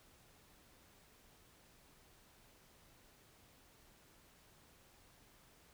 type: silence
effects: pink hiss -66 dBFS RMS until 5.73 s